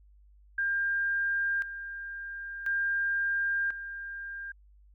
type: tone with tremolo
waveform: sine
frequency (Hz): 1600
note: G6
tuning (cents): +35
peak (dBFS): -26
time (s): 0.58-4.52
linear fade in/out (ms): 5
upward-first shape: square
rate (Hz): 0.48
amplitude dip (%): 70
effects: added 50 Hz sine -55 dBFS peak until 4.94 s